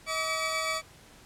20% pulse tone cluster, 638 / 1148 / 2288 Hz, D#5 / D6 / D7, +43 / -40 / -46 cents, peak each -28 dBFS, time 0.06-0.82 s, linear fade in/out 50 ms, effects pink hiss -54 dBFS RMS until 1.25 s + low-pass 11000 Hz 12 dB/octave

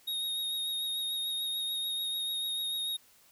square tone with vibrato, 3739 Hz, A#7, 4 cents sharp, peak -32 dBFS, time 0.07-2.97 s, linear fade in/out 10 ms, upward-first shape triangle, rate 6.8 Hz, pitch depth 23 cents each way, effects white hiss -62 dBFS RMS until 3.31 s

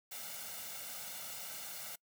white noise with comb filter, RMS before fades -45 dBFS, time 0.11-1.96 s, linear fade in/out 10 ms, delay 1.4 ms, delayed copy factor +0.65, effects noise-tail reverb RT60 0.1 s tail -25 dB re dry + high-pass 150 Hz 12 dB/octave

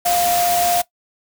sine tone in noise, 702 Hz, F5, 9 cents sharp, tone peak -16 dBFS, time 0.05-0.82 s, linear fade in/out 10 ms, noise white, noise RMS -22 dBFS, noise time 0.05-0.82 s, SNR +3 dB, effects noise-tail reverb RT60 0.1 s tail -17 dB re dry

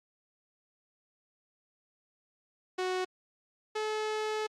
sawtooth tone pair in turn, 369.2 / 430.5 Hz, F#4 / A4, -4 / -38 cents, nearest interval minor third, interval 266 cents, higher second, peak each -26 / -27 dBFS, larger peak first, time 2.78-3.05 / 3.75-4.47 s, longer second, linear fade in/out 10 ms, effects low-pass 6000 Hz 12 dB/octave + Opus 48 kbps

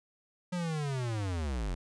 square linear sweep, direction down, 182.1 to 40.48 Hz, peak -32 dBFS, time 0.52-1.75 s, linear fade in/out 10 ms, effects resampled to 22050 Hz

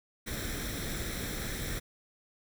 pink noise with comb filter, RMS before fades -36 dBFS, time 0.26-1.8 s, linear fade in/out 20 ms, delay 0.53 ms, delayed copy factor +0.65, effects none

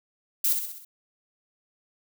violet noise with echo, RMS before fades -23 dBFS, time 0.44-0.53 s, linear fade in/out 5 ms, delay 64 ms, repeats 5, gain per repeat -5 dB, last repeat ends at 0.85 s, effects none

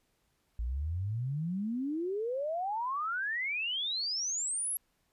sine exponential sweep, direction up, 55 to 11450 Hz, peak -31 dBFS, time 0.59-4.77 s, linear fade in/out 0 ms, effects pink hiss -75 dBFS RMS until 5.12 s + resampled to 32000 Hz

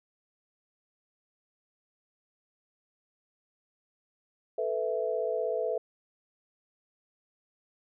sine chord, A suspended second, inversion none, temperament equal with one note detuned, 440 / 496.2 / 659.3 Hz, A4 / B4 / E5, 0 / +8 / 0 cents, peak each -32 dBFS, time 4.58-5.78 s, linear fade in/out 5 ms, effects none

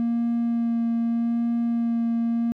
triangle tone with vibrato, 233.1 Hz, A#3, in tune, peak -18 dBFS, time 0-2.52 s, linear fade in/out 0 ms, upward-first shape sine, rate 0.82 Hz, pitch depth 11 cents each way, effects tanh soft clip ceiling -15 dBFS

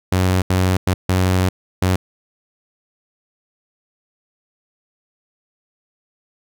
sawtooth tone bursts at uneven times, 92.5 Hz, F#2, in tune, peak -10 dBFS, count 5, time 0.12-0.42 / 0.5-0.77 / 0.87-0.94 / 1.09-1.49 / 1.82-1.96 s, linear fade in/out 5 ms, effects none

